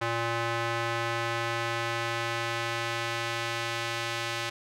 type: tone with band-pass filter sweep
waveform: square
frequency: 116.4 Hz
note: A#2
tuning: 2 cents flat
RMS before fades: -31 dBFS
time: 0.01-4.5 s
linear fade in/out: 10 ms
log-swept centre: 1400 to 2900 Hz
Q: 0.75
effects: none